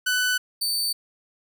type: tone pair in turn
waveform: sawtooth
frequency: 1496 / 4560 Hz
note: F#6 / C#8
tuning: +19 / +48 cents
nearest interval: octave + perfect fifth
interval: 1929 cents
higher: second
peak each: -17 / -20 dBFS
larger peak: first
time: 0.06-0.38 / 0.61-0.93 s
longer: neither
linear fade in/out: 10 ms
effects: none